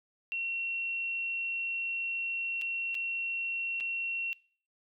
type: tone with dropouts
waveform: sine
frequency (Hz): 2727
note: F7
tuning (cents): -42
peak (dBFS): -31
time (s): 0.32-4.33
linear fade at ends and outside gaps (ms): 0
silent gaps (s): 2.614-2.619 / 2.945-2.951 / 3.802-3.807
effects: noise-tail reverb RT60 0.5 s tail -23 dB re dry